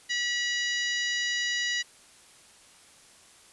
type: harmonic tone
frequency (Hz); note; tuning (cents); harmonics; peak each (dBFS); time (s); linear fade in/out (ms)
970; B5; -31; 2 / 3 / 4 / 5 / 6 / 7; -29 / -33 / -35 / -37 / -39 / -40; 0.09-1.83; 20
effects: white hiss -55 dBFS RMS until 3.52 s + resampled to 24000 Hz